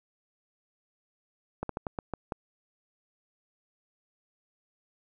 slowing click train, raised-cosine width 1 ms, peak -18 dBFS, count 7, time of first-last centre 1.63-2.322 s, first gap 63 ms, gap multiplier 1.24, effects none

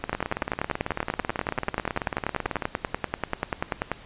two click trains, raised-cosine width 0.5 ms, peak -9 / -12 dBFS, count 40 / 48, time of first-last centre 0.13-3.916 / 0.04-2.622 s, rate 10.3 / 18.2 Hz, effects pink hiss -47 dBFS RMS until 4.05 s + resampled to 8000 Hz

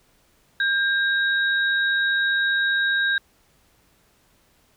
sine tone pair together, 1600 / 3805 Hz, G6 / A#7, +35 / +35 cents, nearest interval octave + minor third, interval 1500 cents, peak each -19 / -27 dBFS, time 0.6-3.18 s, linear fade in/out 2 ms, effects pink hiss -61 dBFS RMS until 4.76 s

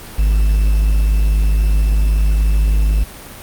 triangle tone with quantisation, 51.91 Hz, G#1, in tune, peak -8 dBFS, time 0.18-3.04 s, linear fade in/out 10 ms, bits 6, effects pink hiss -34 dBFS RMS until 3.42 s + Opus 32 kbps

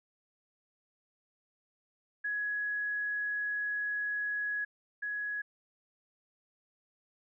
sine tone pair in turn, 1676 / 1676 Hz, G#6 / G#6, +15 / +15 cents, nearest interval unison, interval 0 cents, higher neither, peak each -31 / -33 dBFS, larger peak first, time 2.24-4.65 / 5.02-5.42 s, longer first, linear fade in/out 10 ms, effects none

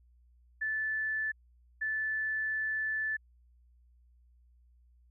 sine tone bursts at uneven times, 1748 Hz, A6, 12 cents flat, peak -30 dBFS, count 2, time 0.61-1.32 / 1.81-3.17 s, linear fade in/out 10 ms, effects added 60 Hz sine -60 dBFS peak until 5.1 s

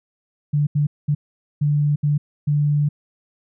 sine tone bursts at uneven times, 146.83 Hz, D3, in tune, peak -15 dBFS, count 6, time 0.53-0.67 / 0.75-0.87 / 1.08-1.15 / 1.61-1.96 / 2.03-2.18 / 2.47-2.89 s, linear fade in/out 10 ms, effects none

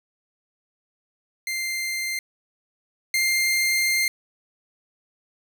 sawtooth tone pair in turn, 2093 / 2104 Hz, C7 / C7, 0 / +9 cents, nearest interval unison, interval 9 cents, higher second, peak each -22 / -16 dBFS, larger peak second, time 1.47-2.19 / 3.14-4.08 s, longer second, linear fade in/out 2 ms, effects none

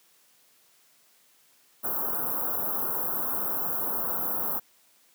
white band-stop noise, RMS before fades -29 dBFS, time 1.83-4.6 s, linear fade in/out 20 ms, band 1400 to 12000 Hz, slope 48 dB/octave, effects white hiss -62 dBFS RMS until 5.14 s + high-pass 150 Hz 12 dB/octave

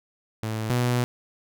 sawtooth tone pair in turn, 110 / 122.65 Hz, A2 / B2, 0 / -12 cents, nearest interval major second, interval 188 cents, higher second, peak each -23 / -17 dBFS, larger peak second, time 0.43-0.7 / 0.7-1.04 s, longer second, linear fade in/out 0 ms, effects none

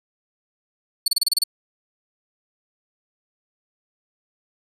sawtooth tone bursts, 4435 Hz, C#8, in tune, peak -13 dBFS, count 8, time 1.06-1.438 s, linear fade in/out 5 ms, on 21 ms, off 30 ms, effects resampled to 32000 Hz

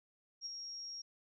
sine tone with ADSR envelope, 5588 Hz, F8, in tune, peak -38 dBFS, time 0.41-1.02 s, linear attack 50 ms, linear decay 14 ms, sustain -5 dB, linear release 9 ms, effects none

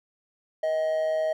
triangle tone with amplitude modulation, 631 Hz, D#5, 24 cents sharp, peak -19 dBFS, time 0.63-1.33 s, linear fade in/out 5 ms, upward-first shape sine, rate 155 Hz, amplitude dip 45%, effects none

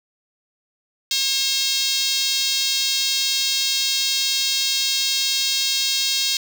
5% pulse tone with high-pass filter, 539 Hz, C#5, 49 cents flat, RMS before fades -21 dBFS, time 1.11-6.37 s, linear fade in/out 2 ms, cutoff 3700 Hz, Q 1.8, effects none

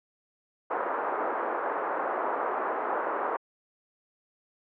white band-pass noise, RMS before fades -30 dBFS, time 0.7-3.37 s, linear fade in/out 10 ms, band 360 to 1300 Hz, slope 24 dB/octave, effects low-pass 2000 Hz 12 dB/octave

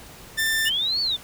sawtooth tone, 1784 Hz, A6, 23 cents sharp, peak -17 dBFS, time 0.37-0.7 s, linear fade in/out 20 ms
sine linear two-way sweep, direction up then down, 2794 to 4544 to 3452 Hz, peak -21 dBFS, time 0.65-1.17 s, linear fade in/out 20 ms, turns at 1.01 s
effects pink hiss -44 dBFS RMS until 1.23 s

